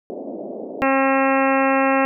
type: band-pass noise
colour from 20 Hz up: white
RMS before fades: -31 dBFS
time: 0.1-0.84 s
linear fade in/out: 0 ms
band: 200 to 650 Hz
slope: 48 dB/octave
type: harmonic tone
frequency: 269.1 Hz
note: C4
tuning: 49 cents sharp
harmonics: 1 / 2 / 3 / 4 / 5 / 6 / 7 / 8 / 9 / 10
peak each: -20 / -20 / -22 / -24 / -26 / -29 / -27 / -31 / -32 / -29 dBFS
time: 0.82-2.05 s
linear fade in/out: 0 ms
effects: none